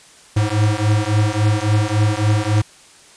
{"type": "beating tone pair", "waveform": "square", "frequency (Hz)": [104.2, 107.8], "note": ["G#2", "A2"], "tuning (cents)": [6, -35], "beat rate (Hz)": 3.6, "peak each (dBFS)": -18, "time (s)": [0.36, 2.62], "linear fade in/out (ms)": 10, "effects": ["white hiss -46 dBFS RMS until 3.16 s", "resampled to 22050 Hz"]}